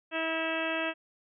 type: harmonic tone with a mistuned harmonic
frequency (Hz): 323.4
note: E4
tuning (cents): -33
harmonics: 1 / 2 / 3 / 4 / 5 / 6 / 7 / 8 / 9 / 10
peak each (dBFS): -36 / -34 / -41 / -40 / -37 / -40 / -44 / -35 / -47 / -43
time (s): 0.11-0.94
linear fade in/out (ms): 50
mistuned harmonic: 8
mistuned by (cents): +31
effects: none